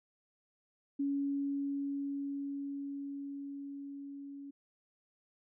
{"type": "tone with level ramp", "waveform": "sine", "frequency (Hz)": 280.2, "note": "C#4", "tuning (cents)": 19, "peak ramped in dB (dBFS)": [-30, -44], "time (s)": [0.99, 4.51], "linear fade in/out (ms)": 10, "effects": []}